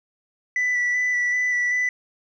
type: tone with vibrato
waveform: sine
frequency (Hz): 1975.5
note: B6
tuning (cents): 0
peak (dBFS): -17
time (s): 0.56-1.89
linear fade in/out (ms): 2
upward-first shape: square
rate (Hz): 2.6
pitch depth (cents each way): 13
effects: tanh soft clip ceiling -18 dBFS